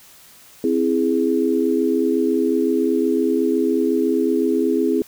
sine chord, C augmented, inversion none, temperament equal, 261.6 / 329.6 / 415.3 Hz, C4 / E4 / G#4, 0 / 0 / 0 cents, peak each -20 dBFS, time 0.64-5.02 s, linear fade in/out 2 ms, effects white hiss -47 dBFS RMS until 5.07 s

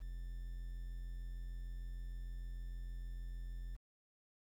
triangle tone with quantisation, 43.28 Hz, F1, 15 cents flat, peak -40 dBFS, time 0-3.77 s, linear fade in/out 20 ms, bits 11, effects none

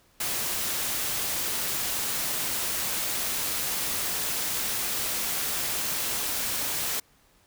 white noise, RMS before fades -29 dBFS, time 0.2-7 s, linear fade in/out 5 ms, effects pink hiss -62 dBFS RMS until 7.46 s

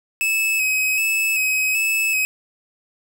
45% pulse tone with vibrato, 2573 Hz, E7, 43 cents flat, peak -17 dBFS, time 0.21-2.25 s, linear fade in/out 0 ms, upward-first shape square, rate 1.3 Hz, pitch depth 25 cents each way, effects none

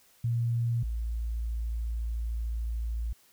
sine tone pair in turn, 117.6 / 56.83 Hz, A#2 / A#1, +16 / -43 cents, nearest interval octave + minor second, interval 1259 cents, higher first, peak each -25 / -29 dBFS, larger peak first, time 0.24-0.83 / 0.83-3.13 s, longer second, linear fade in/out 5 ms, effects white hiss -62 dBFS RMS until 3.32 s

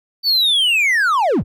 triangle linear sweep, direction down, 4600 to 30.87 Hz, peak -11 dBFS, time 0.23-1.44 s, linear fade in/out 50 ms, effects none

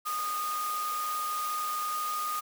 sine tone in noise, 1231 Hz, D#6, 19 cents flat, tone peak -30 dBFS, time 0.05-2.41 s, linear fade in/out 20 ms, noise white, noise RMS -39 dBFS, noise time 0.05-2.41 s, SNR +6 dB, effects high-pass 400 Hz 12 dB/octave

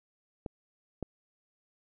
clicks, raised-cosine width 2 ms, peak -23 / -21 dBFS, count 2, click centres 0.462 / 1.027 s, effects none

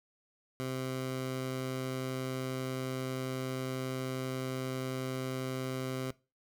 15% pulse tone, 130.3 Hz, C3, 7 cents flat, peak -28 dBFS, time 0.6-6.11 s, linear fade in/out 0 ms, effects noise-tail reverb RT60 0.3 s tail -21 dB re dry

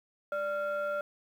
sine tone pair together, 587.3 / 1383.2 Hz, D5 / F6, 0 / -17 cents, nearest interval octave + minor third, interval 1483 cents, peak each -30 / -33 dBFS, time 0.32-1.01 s, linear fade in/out 2 ms, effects tanh soft clip ceiling -26 dBFS + 10-bit

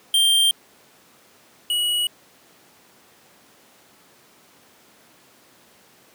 square tone pair in turn, 3172 / 2917 Hz, G7 / F#7, +20 / -25 cents, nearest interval minor second, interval 145 cents, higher first, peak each -15 / -20 dBFS, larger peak first, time 0.14-0.51 / 1.7-2.07 s, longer neither, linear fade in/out 2 ms, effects pink hiss -53 dBFS RMS until 6.14 s + high-pass 200 Hz 12 dB/octave

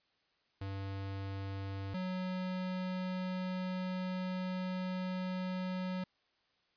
square tone pair in turn, 97.7 / 184.43 Hz, G2 / F#3, -5 / -5 cents, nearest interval major seventh, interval 1100 cents, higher second, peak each -39 / -36 dBFS, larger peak second, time 0.61-1.94 / 1.94-6.04 s, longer second, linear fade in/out 5 ms, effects white hiss -75 dBFS RMS until 6.76 s + resampled to 11025 Hz

